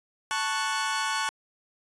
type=chord; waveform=sawtooth; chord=F# minor; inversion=first; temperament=equal; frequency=880 / 1108.7 / 1480 Hz; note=A5 / C#6 / F#6; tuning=0 / 0 / 0 cents; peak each=-27 dBFS; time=0.31-1.29 s; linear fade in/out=0 ms; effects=resampled to 22050 Hz